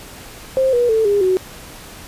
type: tone with pitch steps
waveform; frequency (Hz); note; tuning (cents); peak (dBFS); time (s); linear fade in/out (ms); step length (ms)
sine; 527 / 483.3 / 443.2 / 406.4 / 372.6; C5 / B4 / A4 / G#4 / F#4; +12 / -38 / +13 / -38 / +12; -12; 0.57-1.37; 0; 160
effects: pink hiss -37 dBFS RMS until 2.07 s + resampled to 32000 Hz